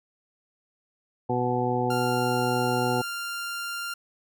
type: harmonic tone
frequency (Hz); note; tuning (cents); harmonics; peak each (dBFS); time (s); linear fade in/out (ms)
123.47; B2; 0; 1 / 2 / 3 / 4 / 6 / 7; -30 / -30 / -30 / -30 / -30 / -30; 1.29-3.02; 10
type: tone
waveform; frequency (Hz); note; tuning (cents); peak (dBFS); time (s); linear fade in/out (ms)
sawtooth; 1393; F6; -5; -27; 1.9-3.94; 5
effects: none